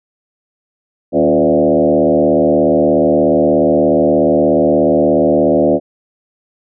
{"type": "tone with frequency modulation", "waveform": "sine", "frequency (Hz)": 428.6, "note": "A4", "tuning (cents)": -45, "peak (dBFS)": -8, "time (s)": [1.12, 5.8], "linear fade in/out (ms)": 50, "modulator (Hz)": 76.8, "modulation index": 2.8, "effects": []}